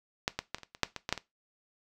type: clicks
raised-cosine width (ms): 0.2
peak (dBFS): -10 / -14 / -15 / -30 / -27 / -28 / -7 / -19 / -15 / -9 / -21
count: 11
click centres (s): 0.279 / 0.39 / 0.546 / 0.584 / 0.633 / 0.749 / 0.833 / 0.963 / 1.091 / 1.126 / 1.177
effects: noise-tail reverb RT60 0.2 s tail -17 dB re dry